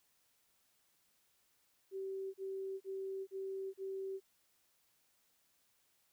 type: tone bursts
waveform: sine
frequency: 385.5 Hz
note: G4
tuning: 29 cents flat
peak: -39 dBFS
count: 5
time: 1.91-4.204 s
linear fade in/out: 50 ms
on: 430 ms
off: 36 ms
effects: white hiss -75 dBFS RMS until 6.12 s